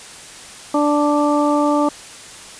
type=harmonic tone; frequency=293.7 Hz; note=D4; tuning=in tune; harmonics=1 / 2 / 3 / 4; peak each=-16 / -19 / -21 / -22 dBFS; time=0.74-1.89 s; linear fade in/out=5 ms; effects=white hiss -37 dBFS RMS until 2.59 s + resampled to 22050 Hz